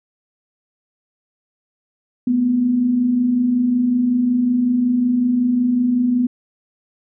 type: tone pair together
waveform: sine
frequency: 221.9 / 247.3 Hz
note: A3 / B3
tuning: +15 / +3 cents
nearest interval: major second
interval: 188 cents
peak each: -25 / -14 dBFS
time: 2.27-6.27 s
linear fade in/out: 5 ms
effects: none